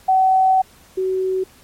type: tone pair in turn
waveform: sine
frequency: 757 / 376 Hz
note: F#5 / F#4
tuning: +39 / +28 cents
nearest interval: octave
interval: 1211 cents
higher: first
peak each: -11 / -17 dBFS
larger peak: first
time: 0.08-0.62 / 0.97-1.44 s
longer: first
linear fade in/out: 10 ms
effects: pink hiss -49 dBFS RMS until 1.63 s + MP3 64 kbps

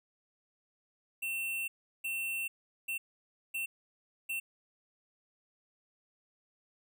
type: tone bursts at uneven times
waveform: square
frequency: 2700 Hz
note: E7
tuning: 41 cents sharp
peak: -34 dBFS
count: 5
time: 1.22-1.68 / 2.04-2.48 / 2.88-2.98 / 3.54-3.66 / 4.29-4.4 s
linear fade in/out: 10 ms
effects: none

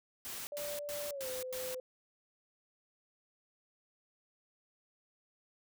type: noise bursts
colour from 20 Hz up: white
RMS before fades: -43 dBFS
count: 5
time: 0.25-1.746 s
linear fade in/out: 0 ms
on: 220 ms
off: 99 ms
type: tone with pitch glide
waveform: sine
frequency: 584 to 511.3 Hz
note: D5 to C5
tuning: -10 to -40 cents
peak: -39 dBFS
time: 0.52-1.8 s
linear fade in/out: 2 ms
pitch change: -230 cents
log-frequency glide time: 1.1-1.28 s
effects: none

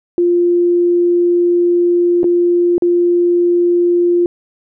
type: tone with dropouts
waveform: sine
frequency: 349.2 Hz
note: F4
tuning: in tune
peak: -9 dBFS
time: 0.18-4.26 s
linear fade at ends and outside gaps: 1 ms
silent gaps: 2.232-2.242 / 2.781-2.822 s
effects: none

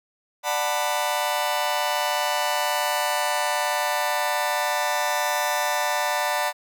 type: chord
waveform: sawtooth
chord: B minor seventh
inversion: first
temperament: just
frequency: 592.7 / 740.8 / 889 / 987.8 Hz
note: D5 / F#5 / A5 / B5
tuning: +16 / +2 / +18 / 0 cents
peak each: -24 dBFS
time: 0.43-6.53 s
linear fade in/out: 50 ms
effects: none

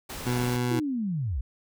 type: noise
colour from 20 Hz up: pink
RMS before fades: -37 dBFS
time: 0.09-0.57 s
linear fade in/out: 10 ms
type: tone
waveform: 20% pulse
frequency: 123 Hz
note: B2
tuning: 7 cents flat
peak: -20 dBFS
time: 0.26-0.8 s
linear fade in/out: 10 ms
type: linear sweep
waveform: sine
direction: down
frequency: 349.2 to 50.8 Hz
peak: -26 dBFS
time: 0.71-1.41 s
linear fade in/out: 5 ms
effects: none

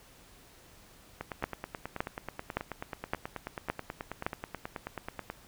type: two click trains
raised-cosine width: 0.5 ms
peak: -14 / -21 dBFS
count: 6 / 39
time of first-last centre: 1.44-4.265 / 1.21-5.3 s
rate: 1.77 / 9.29 Hz
effects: pink hiss -57 dBFS RMS until 5.47 s

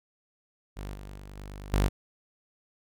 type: tone with level steps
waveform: sawtooth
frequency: 49.48 Hz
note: G1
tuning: 17 cents sharp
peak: -32 / -37 / -39 / -36 / -18 dBFS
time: 0.76-1.89 s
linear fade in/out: 20 ms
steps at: 0.94 / 1.17 / 1.36 / 1.73 s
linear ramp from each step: 10 ms
effects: none

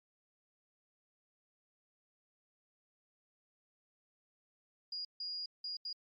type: tone bursts at uneven times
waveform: sine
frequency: 4862 Hz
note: D#8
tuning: 41 cents flat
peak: -38 dBFS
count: 4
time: 4.92-5.05 / 5.2-5.46 / 5.64-5.77 / 5.85-5.93 s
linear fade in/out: 5 ms
effects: MP3 32 kbps

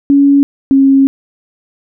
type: tone pair in turn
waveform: sine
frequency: 280.8 / 271.7 Hz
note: C#4 / C#4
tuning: +22 / -35 cents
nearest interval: minor second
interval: 57 cents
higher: first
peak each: -4 dBFS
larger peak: neither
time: 0.1-0.43 / 0.71-1.07 s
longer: second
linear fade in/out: 0 ms
effects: none

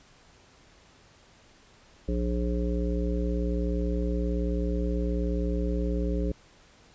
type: harmonic tone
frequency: 59.4 Hz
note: A#1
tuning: 33 cents sharp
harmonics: 1 / 3 / 5 / 7 / 9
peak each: -27 / -32 / -34 / -35 / -37 dBFS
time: 2.08-6.32 s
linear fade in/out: 5 ms
effects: pink hiss -57 dBFS RMS until 6.94 s + resampled to 16000 Hz

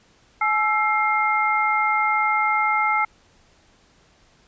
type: tone cluster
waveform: sine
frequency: 851 / 1328 / 2119 Hz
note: G#5 / E6 / C7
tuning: +42 / +12 / +21 cents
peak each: -22 dBFS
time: 0.41-3.05 s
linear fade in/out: 5 ms
effects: pink hiss -57 dBFS RMS until 4.47 s + resampled to 16000 Hz

